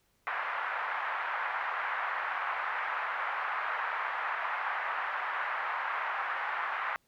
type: band-pass noise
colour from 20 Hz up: pink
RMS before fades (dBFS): -34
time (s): 0.27-6.96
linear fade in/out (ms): 0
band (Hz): 880 to 1900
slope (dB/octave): 24
effects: pink hiss -72 dBFS RMS until 7.07 s